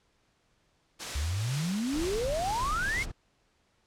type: noise with tremolo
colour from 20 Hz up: white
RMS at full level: -35 dBFS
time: 0.99-3.06 s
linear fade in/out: 20 ms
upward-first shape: triangle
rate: 2.1 Hz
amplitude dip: 35%
type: exponential sweep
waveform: sine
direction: up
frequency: 66 to 2200 Hz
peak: -28 dBFS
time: 1.15-3.03 s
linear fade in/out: 5 ms
type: noise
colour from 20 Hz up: brown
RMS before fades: -37 dBFS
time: 1.93-3.12 s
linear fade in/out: 10 ms
effects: pink hiss -70 dBFS RMS until 3.86 s + low-pass 7000 Hz 12 dB/octave